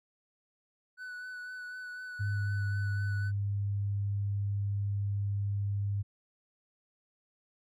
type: tone with vibrato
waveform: triangle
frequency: 1490 Hz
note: F#6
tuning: 12 cents sharp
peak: -38 dBFS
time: 0.97-3.32 s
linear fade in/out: 50 ms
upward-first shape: sine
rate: 4 Hz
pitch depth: 19 cents each way
type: tone with pitch glide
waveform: sine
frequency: 102.1 to 100.75 Hz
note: G#2 to G2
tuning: -29 to +48 cents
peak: -29 dBFS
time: 2.19-6.03 s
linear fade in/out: 20 ms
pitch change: -23 cents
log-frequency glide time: 2.33-2.61 s
effects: none